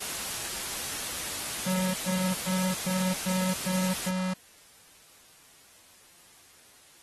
white noise, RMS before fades -34 dBFS, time 0-4.11 s, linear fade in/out 20 ms
square tone bursts, 185.2 Hz, F#3, 2 cents sharp, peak -28 dBFS, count 7, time 1.66-4.34 s, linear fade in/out 10 ms, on 280 ms, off 120 ms
effects white hiss -56 dBFS RMS until 7.02 s + AAC 32 kbps

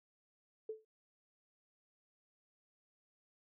sine tone with exponential decay, 437.2 Hz, A4, 11 cents flat, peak -36 dBFS, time 0.69-0.85 s, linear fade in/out 5 ms, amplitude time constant 34 ms, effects none

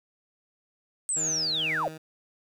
sine linear sweep, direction down, 8372 to 485.2 Hz, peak -25 dBFS, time 1.09-1.88 s, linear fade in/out 0 ms
15% pulse tone with tremolo, 157.9 Hz, D#3, 26 cents sharp, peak -29 dBFS, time 1.16-1.98 s, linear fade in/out 10 ms, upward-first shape triangle, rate 2.2 Hz, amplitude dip 45%
effects none

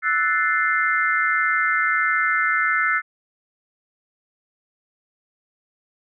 sine chord, F# half-diminished seventh, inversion third, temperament equal, 1318.5 / 1480 / 1760 / 2093 Hz, E6 / F#6 / A6 / C7, 0 / 0 / 0 / 0 cents, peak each -23 dBFS, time 0.02-3.02 s, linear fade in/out 50 ms, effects none

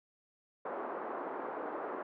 pink band-pass noise, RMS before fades -40 dBFS, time 0.65-2.03 s, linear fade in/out 5 ms, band 320 to 1300 Hz, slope 24 dB/octave, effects none

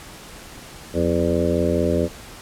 harmonic tone with a mistuned harmonic, 84.5 Hz, E2, 43 cents sharp, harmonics 1 / 2 / 3 / 4 / 5 / 6 / 7, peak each -25 / -25 / -25 / -25 / -25 / -25 / -25 dBFS, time 0.93-2.09 s, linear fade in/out 50 ms, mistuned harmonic 2, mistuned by +92 cents, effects pink hiss -40 dBFS RMS until 2.41 s + low-pass 12000 Hz 12 dB/octave

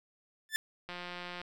sawtooth tone with exponential growth, 1760 Hz, A6, in tune, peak -22 dBFS, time 0.49-0.56 s, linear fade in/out 0 ms, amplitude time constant 15 ms
click train, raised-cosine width 0.3 ms, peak -26 dBFS, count 94, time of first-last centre 0.89-1.415 s, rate 177 Hz
effects none

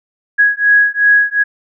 sine beating tone pair, 1661.2 / 1663.9 Hz, G#6 / G#6, 0 / +3 cents, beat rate 2.7 Hz, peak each -11 dBFS, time 0.38-1.44 s, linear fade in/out 20 ms, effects none

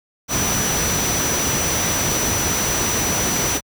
sine tone in noise, 5920 Hz, F#8, in tune, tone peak -22 dBFS, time 0.28-3.61 s, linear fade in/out 50 ms, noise pink, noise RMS -21 dBFS, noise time 0.28-3.61 s, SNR -4 dB, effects high-pass 60 Hz 12 dB/octave

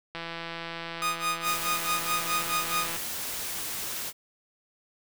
click train, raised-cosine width 0.3 ms, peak -20 dBFS, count 471, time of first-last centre 0.15-2.964 s, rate 167 Hz
sawtooth tone with tremolo, 1237 Hz, D#6, 10 cents flat, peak -21 dBFS, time 1.02-2.89 s, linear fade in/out 0 ms, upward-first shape sine, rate 4.7 Hz, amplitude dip 90%
white noise, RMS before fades -34 dBFS, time 1.43-4.13 s, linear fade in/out 50 ms
effects none

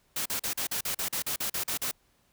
white noise bursts, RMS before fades -31 dBFS, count 13, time 0.16-1.913 s, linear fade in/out 5 ms, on 97 ms, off 41 ms, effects pink hiss -68 dBFS RMS until 2.32 s

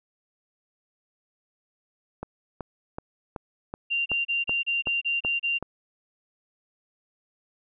click train, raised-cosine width 1 ms, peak -19 dBFS, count 10, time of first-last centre 2.23-5.626 s, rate 2.65 Hz
sine tone bursts, 2776 Hz, F7, 11 cents flat, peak -23 dBFS, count 9, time 3.9-5.588 s, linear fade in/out 20 ms, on 160 ms, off 31 ms
effects none

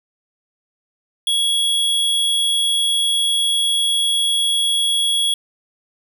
square tone, 3336 Hz, G#7, 7 cents sharp, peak -16 dBFS, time 1.27-5.34 s, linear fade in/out 2 ms, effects none

